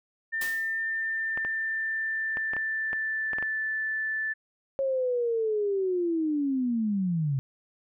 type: tone with pitch glide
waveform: sine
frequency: 1801 to 1755.8 Hz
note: A6 to A6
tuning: +40 to -4 cents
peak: -27 dBFS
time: 0.32-4.34 s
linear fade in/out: 20 ms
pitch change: -44 cents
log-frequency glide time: 0.6-3.59 s
type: noise with exponential decay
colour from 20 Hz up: white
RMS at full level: -34 dBFS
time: 0.41-0.82 s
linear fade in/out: 5 ms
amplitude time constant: 88 ms
type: clicks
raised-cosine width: 0.5 ms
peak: -21 dBFS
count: 9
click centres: 1.375 / 1.449 / 2.371 / 2.535 / 2.566 / 2.931 / 3.333 / 3.385 / 3.426 s
type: linear sweep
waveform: sine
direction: down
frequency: 547 to 130 Hz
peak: -24 dBFS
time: 4.79-7.39 s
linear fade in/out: 0 ms
effects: none